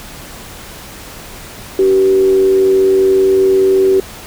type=tone with frequency modulation; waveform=sine; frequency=383.1 Hz; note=G4; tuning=40 cents flat; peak=-7 dBFS; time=1.79-4 s; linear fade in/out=2 ms; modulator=97.5 Hz; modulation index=0.29; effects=pink hiss -32 dBFS RMS until 4.26 s